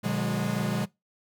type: tone cluster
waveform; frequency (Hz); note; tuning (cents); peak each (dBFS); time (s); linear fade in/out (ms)
45% pulse; 121.6 / 149.3 / 181.1 / 206.9; B2 / D3 / F#3 / G#3; -26 / +29 / -37 / -6; -33 / -33 / -31 / -30; 0.03-0.86; 20
effects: noise-tail reverb RT60 0.2 s tail -22 dB re dry